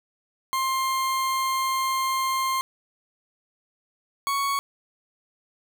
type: tone pair in turn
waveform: 40% pulse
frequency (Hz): 1057 / 1112.6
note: C6 / C#6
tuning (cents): +17 / +6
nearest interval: minor second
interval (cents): 89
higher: second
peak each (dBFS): -22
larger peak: neither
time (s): 0.53-2.61 / 4.27-4.59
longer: first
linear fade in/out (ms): 0
effects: none